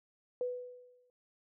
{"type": "tone with exponential decay", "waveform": "sine", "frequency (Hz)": 495.5, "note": "B4", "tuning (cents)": 6, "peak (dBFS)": -30, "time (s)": [0.41, 1.1], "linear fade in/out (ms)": 1, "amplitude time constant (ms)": 150, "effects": []}